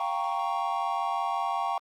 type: chord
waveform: triangle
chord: G half-diminished seventh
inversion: third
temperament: equal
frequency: 698.5 / 784 / 932.3 / 1108.7 Hz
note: F5 / G5 / Bb5 / Db6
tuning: 0 / 0 / 0 / 0 cents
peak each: -32 / -29 / -31 / -30 dBFS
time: 0-1.78 s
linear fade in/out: 2 ms
effects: Opus 24 kbps